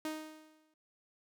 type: tone with exponential decay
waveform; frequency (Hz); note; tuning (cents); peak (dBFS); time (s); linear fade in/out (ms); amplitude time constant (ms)
sawtooth; 311.1; D#4; 0; -31; 0.05-0.74; 2; 150
effects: none